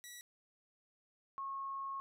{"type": "tone pair in turn", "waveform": ["10% pulse", "sine"], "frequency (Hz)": [1943, 1090.5], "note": ["B6", "C#6"], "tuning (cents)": [-29, -29], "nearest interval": "minor seventh", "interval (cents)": 1000, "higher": "first", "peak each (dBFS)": [-40, -39], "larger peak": "second", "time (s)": [[0.04, 0.21], [1.38, 2]], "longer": "second", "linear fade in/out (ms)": 0, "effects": []}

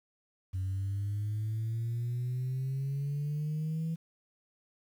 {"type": "exponential sweep", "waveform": "sine", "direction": "up", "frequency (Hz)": [92.8, 164.81], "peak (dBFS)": -29, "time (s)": [0.53, 3.96], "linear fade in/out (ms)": 20, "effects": ["tanh soft clip ceiling -28 dBFS", "10-bit"]}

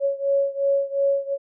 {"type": "beating tone pair", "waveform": "sine", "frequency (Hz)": [554.4, 557.2], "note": ["C#5", "C#5"], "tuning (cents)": [0, 9], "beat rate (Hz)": 2.8, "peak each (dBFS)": [-21, -23], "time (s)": [0, 1.38], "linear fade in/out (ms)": 50, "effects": []}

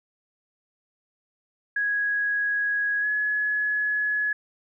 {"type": "tone with pitch glide", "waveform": "sine", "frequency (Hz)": [1661.2, 1694.1], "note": ["G#6", "G#6"], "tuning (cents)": [0, 34], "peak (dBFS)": -22, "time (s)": [1.76, 4.33], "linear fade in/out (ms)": 5, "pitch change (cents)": 34, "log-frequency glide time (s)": [3.01, 3.06], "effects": []}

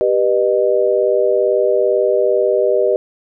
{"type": "chord", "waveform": "sine", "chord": "G augmented", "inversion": "none", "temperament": "just", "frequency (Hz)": [392, 490, 612.5], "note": ["G4", "B4", "D#5"], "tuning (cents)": [0, -14, -27], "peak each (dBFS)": -16, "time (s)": [0.01, 2.96], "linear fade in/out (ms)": 0, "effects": []}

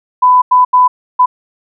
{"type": "tone bursts at uneven times", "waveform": "sine", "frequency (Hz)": 1000, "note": "B5", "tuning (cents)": 21, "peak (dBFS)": -4, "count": 4, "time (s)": [[0.22, 0.42], [0.51, 0.65], [0.73, 0.88], [1.19, 1.26]], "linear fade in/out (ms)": 10, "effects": []}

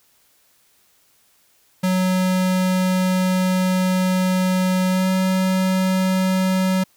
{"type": "tone with pitch glide", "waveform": "square", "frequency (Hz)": [185, 187.26], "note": ["F#3", "F#3"], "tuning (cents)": [0, 21], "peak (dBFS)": -17, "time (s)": [1.83, 6.84], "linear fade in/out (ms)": 10, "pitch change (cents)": 21, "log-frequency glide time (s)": [4.89, 5.08], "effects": ["white hiss -59 dBFS RMS until 6.96 s"]}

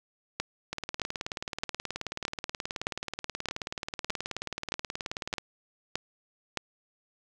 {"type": "two click trains", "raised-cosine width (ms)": 0.2, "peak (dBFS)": [-12, -16], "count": [11, 88], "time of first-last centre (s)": [[0.4, 6.573], [0.73, 5.382]], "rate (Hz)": [1.62, 18.7], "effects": []}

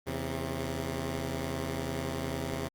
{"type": "tone pair together", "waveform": "10% pulse", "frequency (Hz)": [82.41, 133.69], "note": ["E2", "C3"], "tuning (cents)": [0, 38], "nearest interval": "minor sixth", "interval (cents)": 838, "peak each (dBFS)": -27, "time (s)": [0.06, 2.69], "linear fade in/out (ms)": 20, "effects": ["Opus 24 kbps"]}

